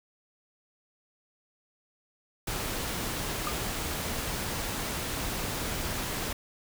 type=noise; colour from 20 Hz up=pink; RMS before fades=-33 dBFS; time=2.47-6.33 s; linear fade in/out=5 ms
type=tone with exponential decay; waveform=sine; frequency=1212 Hz; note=D#6; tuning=46 cents flat; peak=-26 dBFS; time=3.47-3.55 s; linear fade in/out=1 ms; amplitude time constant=17 ms
effects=none